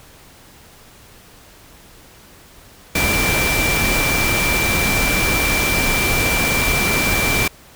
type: tone in noise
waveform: sine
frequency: 2349 Hz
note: D7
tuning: in tune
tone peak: -19 dBFS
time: 2.95-7.48 s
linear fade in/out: 5 ms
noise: pink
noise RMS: -19 dBFS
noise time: 2.95-7.48 s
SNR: -3 dB
effects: pink hiss -45 dBFS RMS until 7.75 s